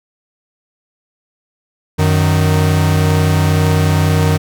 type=tone pair together; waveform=45% pulse; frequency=92.5 / 154.76 Hz; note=F#2 / D#3; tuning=0 / -9 cents; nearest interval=major sixth; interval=891 cents; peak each=-13 dBFS; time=1.98-4.38 s; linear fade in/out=20 ms; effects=none